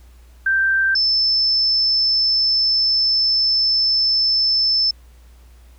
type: tone pair in turn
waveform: sine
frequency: 1568 / 5274 Hz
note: G6 / E8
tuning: 0 / 0 cents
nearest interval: octave + major sixth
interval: 2100 cents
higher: second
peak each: -14 dBFS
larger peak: neither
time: 0.46-0.95 / 0.95-4.91 s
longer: second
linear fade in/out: 5 ms
effects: added 60 Hz sine -43 dBFS peak until 5.78 s + pink hiss -56 dBFS RMS until 5.78 s

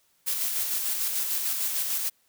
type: noise with tremolo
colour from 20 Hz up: blue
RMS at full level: -27 dBFS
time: 0.26-2.1 s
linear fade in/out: 20 ms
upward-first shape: square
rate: 6.7 Hz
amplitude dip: 30%
effects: white hiss -67 dBFS RMS until 2.28 s

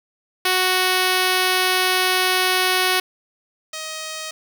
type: tone pair in turn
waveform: 5% pulse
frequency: 370 / 629.3 Hz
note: F#4 / D#5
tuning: 0 / +19 cents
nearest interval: major sixth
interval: 919 cents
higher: second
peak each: -5 / -17 dBFS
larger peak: first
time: 0.45-3 / 3.73-4.31 s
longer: first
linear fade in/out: 5 ms
effects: none

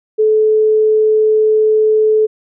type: tone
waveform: sine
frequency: 432.6 Hz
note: A4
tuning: 29 cents flat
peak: -8 dBFS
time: 0.18-2.27 s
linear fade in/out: 20 ms
effects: none

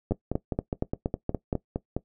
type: two click trains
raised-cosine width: 2 ms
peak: -12 / -14 dBFS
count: 7 / 10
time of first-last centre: 0.12-1.528 / 0.11-1.966 s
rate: 4.26 / 4.85 Hz
effects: noise-tail reverb RT60 0.1 s tail -18 dB re dry

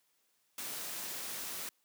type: noise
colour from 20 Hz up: white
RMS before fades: -41 dBFS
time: 0.58-1.69 s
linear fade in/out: 2 ms
effects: white hiss -75 dBFS RMS until 1.84 s + high-pass 150 Hz 12 dB/octave

